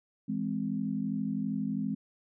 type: chord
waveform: sine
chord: E augmented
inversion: none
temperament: equal with one note detuned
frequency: 164.81 / 207.7 / 260 Hz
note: E3 / G#3 / B#3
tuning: 0 / 0 / -11 cents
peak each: -37 / -32 / -34 dBFS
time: 0.28-1.95 s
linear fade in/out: 10 ms
effects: none